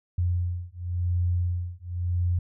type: beating tone pair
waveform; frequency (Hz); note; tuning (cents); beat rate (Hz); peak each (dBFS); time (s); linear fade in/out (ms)
sine; 87.8 / 88.73; F2 / F2; +10 / +28; 0.93; -27; 0.18-2.39; 5
effects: none